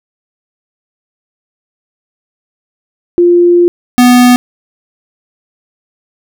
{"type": "tone pair in turn", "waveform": ["sine", "square"], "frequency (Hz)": [349.2, 246.9], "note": ["F4", "B3"], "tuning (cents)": [0, 0], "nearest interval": "tritone", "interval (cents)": 600, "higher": "first", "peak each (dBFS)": -3, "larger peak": "neither", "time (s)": [[3.18, 3.68], [3.98, 4.36]], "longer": "first", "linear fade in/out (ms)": 0, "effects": []}